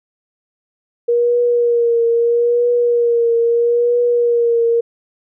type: tone with vibrato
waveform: sine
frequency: 473.5 Hz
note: A#4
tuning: 27 cents sharp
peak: -11 dBFS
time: 1.08-4.81 s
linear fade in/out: 10 ms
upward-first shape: triangle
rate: 0.77 Hz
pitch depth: 37 cents each way
effects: none